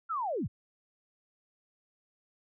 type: linear sweep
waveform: sine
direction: down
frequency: 1396.9 to 56.3 Hz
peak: -30 dBFS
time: 0.09-0.48 s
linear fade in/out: 20 ms
effects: none